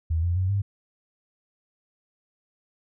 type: tone with pitch steps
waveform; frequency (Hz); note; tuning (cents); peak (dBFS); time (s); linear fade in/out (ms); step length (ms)
sine; 81 / 86.81 / 93.04 / 99.72; E2 / F2 / F#2 / G2; -30 / -10 / +10 / +30; -21; 0.1-0.62; 10; 130
effects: none